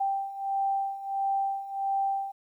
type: beating tone pair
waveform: sine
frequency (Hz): 784 / 785.5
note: G5 / G5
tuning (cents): 0 / +3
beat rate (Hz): 1.5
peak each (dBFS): -32 / -28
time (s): 0-2.32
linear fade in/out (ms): 10
effects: 11-bit